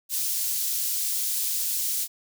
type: high-pass noise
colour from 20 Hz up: white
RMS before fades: -27 dBFS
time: 0.09-2.08 s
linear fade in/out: 50 ms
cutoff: 4900 Hz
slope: 12 dB/octave
effects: none